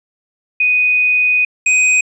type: tone pair in turn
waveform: sine / square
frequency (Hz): 2489 / 2503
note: D#7 / D#7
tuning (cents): 0 / +10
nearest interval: unison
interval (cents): 10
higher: second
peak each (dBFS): -10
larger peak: neither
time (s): 0.6-1.45 / 1.66-2.01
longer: first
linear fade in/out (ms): 5
effects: resampled to 22050 Hz